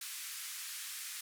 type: band-pass noise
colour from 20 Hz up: white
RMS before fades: -44 dBFS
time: 0.01-1.21 s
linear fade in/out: 5 ms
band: 1400 to 13000 Hz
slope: 24 dB/octave
effects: none